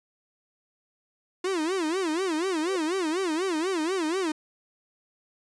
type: tone with vibrato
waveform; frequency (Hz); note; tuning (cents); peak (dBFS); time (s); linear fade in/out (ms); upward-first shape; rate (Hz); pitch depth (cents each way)
45% pulse; 345.1; F4; -21; -25; 1.44-4.32; 5; sine; 4.1; 210
type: tone with exponential growth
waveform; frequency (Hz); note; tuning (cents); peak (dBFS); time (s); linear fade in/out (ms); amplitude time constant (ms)
sine; 508; B4; +49; -31; 2.58-2.76; 1; 39
effects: resampled to 22050 Hz